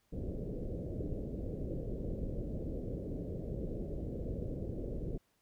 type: low-pass noise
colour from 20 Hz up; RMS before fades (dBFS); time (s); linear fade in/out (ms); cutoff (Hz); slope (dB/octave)
pink; -39; 0.12-5.18; 10; 560; 48
effects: pink hiss -75 dBFS RMS until 5.41 s